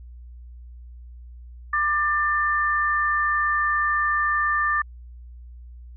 sine tone pair together, 1190 / 1783 Hz, D6 / A6, +22 / +22 cents, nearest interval perfect fifth, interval 700 cents, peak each -22 dBFS, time 1.73-4.82 s, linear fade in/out 5 ms, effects added 60 Hz sine -39 dBFS peak until 5.96 s

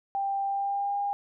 sine tone with pitch glide, 790 to 807.5 Hz, G5 to G#5, +13 to -49 cents, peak -26 dBFS, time 0.15-1.13 s, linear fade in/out 0 ms, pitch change +38 cents, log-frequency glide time 0.45-0.98 s, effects none

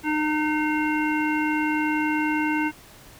harmonic tone, 305 Hz, D#4, 34 cents flat, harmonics 1 / 3 / 5 / 7 / 9, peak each -23 / -28 / -30 / -31 / -33 dBFS, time 0.03-2.72 s, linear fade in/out 50 ms, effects pink hiss -48 dBFS RMS until 3.19 s

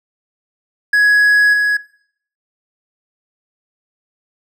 triangle tone with level steps, 1673 Hz, G#6, 12 cents sharp, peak -7 / -11 dBFS, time 0.93-1.77 s, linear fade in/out 5 ms, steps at 1.53 s, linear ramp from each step 10 ms, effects noise-tail reverb RT60 0.6 s tail -18 dB re dry

